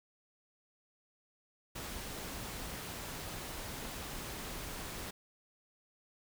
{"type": "noise", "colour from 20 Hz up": "pink", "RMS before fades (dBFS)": -43, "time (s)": [1.75, 5.11], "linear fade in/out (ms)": 10, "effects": []}